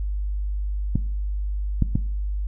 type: clicks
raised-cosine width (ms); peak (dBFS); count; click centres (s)
5; -7; 3; 0.956 / 1.823 / 1.955
effects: noise-tail reverb RT60 0.5 s tail -18 dB re dry + added 50 Hz sine -23 dBFS peak until 2.47 s